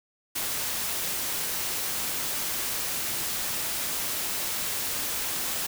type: noise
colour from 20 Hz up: white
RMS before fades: -30 dBFS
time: 0.35-5.67 s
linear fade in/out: 10 ms
effects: none